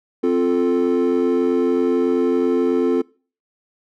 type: chord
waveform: triangle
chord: F major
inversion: second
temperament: equal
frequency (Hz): 261.6 / 349.2 / 440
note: C4 / F4 / A4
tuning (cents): 0 / 0 / 0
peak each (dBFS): -17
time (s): 0.23-3.02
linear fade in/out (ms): 10
effects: noise-tail reverb RT60 0.4 s tail -24 dB re dry + tanh soft clip ceiling -6 dBFS